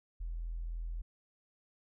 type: tone with tanh clipping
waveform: triangle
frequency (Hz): 41.67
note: E1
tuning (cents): +19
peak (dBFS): -36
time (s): 0.2-1.02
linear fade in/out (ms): 10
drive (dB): 4
effects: none